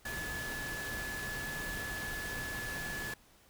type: tone in noise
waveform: sine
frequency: 1715 Hz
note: A6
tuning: 45 cents flat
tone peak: -39 dBFS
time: 0.05-3.14 s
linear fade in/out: 5 ms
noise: pink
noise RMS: -42 dBFS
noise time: 0.05-3.14 s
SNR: 0 dB
effects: pink hiss -63 dBFS RMS until 3.49 s